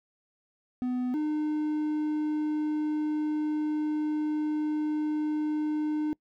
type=tone pair in turn; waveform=triangle; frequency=250.2 / 303.9 Hz; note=B3 / D#4; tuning=+23 / -41 cents; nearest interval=minor third; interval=336 cents; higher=second; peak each=-25 / -24 dBFS; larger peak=second; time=0.82-1.14 / 1.14-6.13 s; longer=second; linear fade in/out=0 ms; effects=noise-tail reverb RT60 0.1 s tail -25 dB re dry